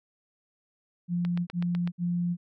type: tone bursts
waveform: sine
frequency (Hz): 174.61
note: F3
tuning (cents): 0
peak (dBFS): -25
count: 3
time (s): 1.08-2.37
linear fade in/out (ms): 50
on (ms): 390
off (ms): 60
type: click train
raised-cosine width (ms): 0.3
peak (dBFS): -23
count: 6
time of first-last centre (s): 1.25-1.875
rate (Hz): 8
effects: none